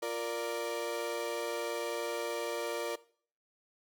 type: chord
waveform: 35% pulse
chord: Bb major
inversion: second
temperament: equal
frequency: 349.2 / 466.2 / 587.3 Hz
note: F4 / Bb4 / D5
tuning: 0 / 0 / 0 cents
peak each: -39 / -35 / -36 dBFS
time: 0.02-2.96 s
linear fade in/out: 10 ms
effects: noise-tail reverb RT60 0.5 s tail -19 dB re dry